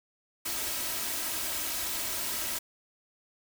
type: noise with comb filter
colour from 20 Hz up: white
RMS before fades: -33 dBFS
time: 0.45-2.59 s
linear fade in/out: 10 ms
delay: 3.1 ms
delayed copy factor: +0.55
effects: none